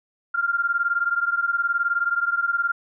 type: beating tone pair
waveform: sine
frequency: 1388 / 1407 Hz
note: F6 / F6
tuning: -11 / +12 cents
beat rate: 19 Hz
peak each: -22 / -24 dBFS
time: 0.34-2.72 s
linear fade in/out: 10 ms
effects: none